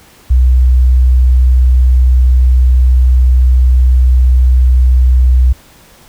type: tone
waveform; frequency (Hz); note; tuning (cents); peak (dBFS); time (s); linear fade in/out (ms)
sine; 63; B1; +35; -3; 0.3-5.53; 10
effects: tanh soft clip ceiling 0 dBFS + pink hiss -42 dBFS RMS until 6.08 s